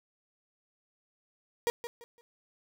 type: tone with echo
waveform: 35% pulse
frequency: 472.6 Hz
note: A#4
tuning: 24 cents sharp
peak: -24 dBFS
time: 1.67-1.7 s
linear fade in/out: 0 ms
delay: 170 ms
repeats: 3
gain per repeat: -11 dB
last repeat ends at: 2.21 s
effects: none